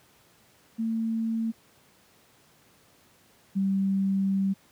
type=tone pair in turn; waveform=sine; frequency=225.1 / 194.29 Hz; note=A3 / G3; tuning=+40 / -15 cents; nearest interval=minor third; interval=255 cents; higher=first; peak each=-25 / -22 dBFS; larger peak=second; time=0.78-1.52 / 3.55-4.54 s; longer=second; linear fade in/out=20 ms; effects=pink hiss -60 dBFS RMS until 4.71 s + high-pass 100 Hz 12 dB/octave